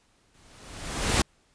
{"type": "noise with exponential growth", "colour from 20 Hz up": "pink", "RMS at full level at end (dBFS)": -20, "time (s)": [0.34, 1.22], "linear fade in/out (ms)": 5, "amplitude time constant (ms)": 190, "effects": ["pink hiss -65 dBFS RMS until 1.54 s", "resampled to 22050 Hz"]}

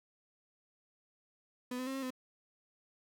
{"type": "tone with pitch steps", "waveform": "35% pulse", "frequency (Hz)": [249.2, 255.6, 266.8, 268.8, 255.9], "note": ["B3", "C4", "C4", "C4", "C4"], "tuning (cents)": [16, -40, 34, 47, -38], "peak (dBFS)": -35, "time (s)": [1.71, 2.105], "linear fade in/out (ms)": 5, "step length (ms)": 79, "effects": []}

